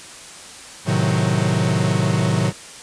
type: chord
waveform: 45% pulse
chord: A diminished seventh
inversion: none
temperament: equal with one note detuned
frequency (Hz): 110 / 130.81 / 157.01 / 185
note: A2 / C3 / Eb3 / Gb3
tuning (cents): 0 / 0 / +16 / 0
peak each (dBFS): -22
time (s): 0.85-2.53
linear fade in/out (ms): 50
effects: white hiss -38 dBFS RMS until 2.82 s + resampled to 22050 Hz